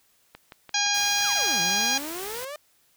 click train, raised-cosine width 0.3 ms, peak -25 dBFS, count 6, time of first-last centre 0.35-1.208 s, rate 5.83 Hz
harmonic tone, 816 Hz, G#5, 31 cents flat, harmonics 1 / 2 / 3 / 4 / 5 / 6 / 7 / 8, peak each -30 / -30 / -30 / -30 / -30 / -30 / -30 / -30 dBFS, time 0.74-1.98 s, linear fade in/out 5 ms
white noise, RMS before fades -37 dBFS, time 0.94-2.45 s, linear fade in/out 5 ms
sawtooth exponential two-way sweep, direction down then up, 1760 to 164.81 to 612 Hz, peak -30 dBFS, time 1.22-2.56 s, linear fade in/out 2 ms, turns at 1.61 s
effects white hiss -64 dBFS RMS until 2.96 s

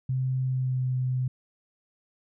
sine tone with pitch glide, 130 to 127.91 Hz, C3 to C3, -11 to -39 cents, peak -24 dBFS, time 0.09-1.28 s, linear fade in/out 5 ms, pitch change -28 cents, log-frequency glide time 0.41-0.93 s, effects none

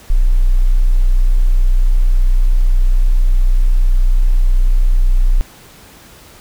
sine tone, 30.87 Hz, B0, in tune, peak -7 dBFS, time 0.1-5.41 s, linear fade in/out 0 ms, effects pink hiss -41 dBFS RMS until 6.4 s

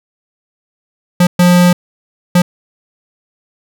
square tone bursts at uneven times, 177.4 Hz, F3, 27 cents sharp, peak -6 dBFS, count 3, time 1.2-1.27 / 1.39-1.73 / 2.35-2.42 s, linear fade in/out 5 ms, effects none

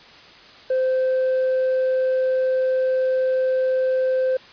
sine tone with tanh clipping, 518 Hz, C5, 17 cents flat, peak -18 dBFS, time 0.7-4.37 s, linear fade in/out 5 ms, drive 2 dB, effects white hiss -45 dBFS RMS until 4.52 s + resampled to 11025 Hz

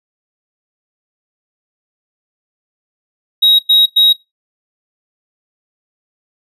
triangle tone bursts, 3803 Hz, A#7, 34 cents sharp, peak -5 dBFS, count 3, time 3.42-4.13 s, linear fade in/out 10 ms, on 170 ms, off 100 ms, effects noise-tail reverb RT60 0.2 s tail -20 dB re dry + resampled to 32000 Hz

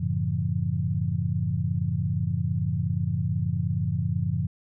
sine chord, F# minor seventh, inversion none, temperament equal with one note detuned, 92.5 / 110 / 138.59 / 168.86 Hz, F#2 / A2 / C#3 / E3, 0 / 0 / 0 / +42 cents, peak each -29 dBFS, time 0-4.47 s, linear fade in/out 10 ms, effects none

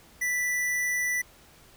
square tone, 1975.5 Hz, B6, in tune, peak -26 dBFS, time 0.21-1.22 s, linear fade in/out 10 ms, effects pink hiss -55 dBFS RMS until 1.76 s

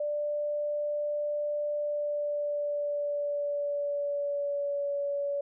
sine tone with pitch glide, 590 to 568.3 Hz, D5 to C#5, +8 to +43 cents, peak -28 dBFS, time 0-5.41 s, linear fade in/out 5 ms, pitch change -65 cents, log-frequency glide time 1.76-4.93 s, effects none

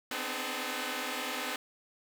5% pulse tone cluster, 251.7 / 261.9 / 302.3 / 427.3 Hz, B3 / C4 / D#4 / G#4, +33 / +2 / -50 / +49 cents, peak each -28 dBFS, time 0.11-1.56 s, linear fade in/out 2 ms, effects none

